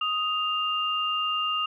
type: tone pair together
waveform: sine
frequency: 1248.3 / 2800 Hz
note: D#6 / F7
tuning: +5 / +4 cents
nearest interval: octave + major second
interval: 1399 cents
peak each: -27 dBFS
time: 0.01-1.66 s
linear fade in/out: 5 ms
effects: none